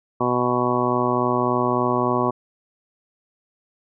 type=harmonic tone; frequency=123.47 Hz; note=B2; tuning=in tune; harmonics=1 / 2 / 3 / 4 / 5 / 6 / 7 / 8 / 9; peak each=-29 / -25 / -24 / -30 / -27 / -30 / -30 / -26 / -25 dBFS; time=0.2-2.31 s; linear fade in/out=10 ms; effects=none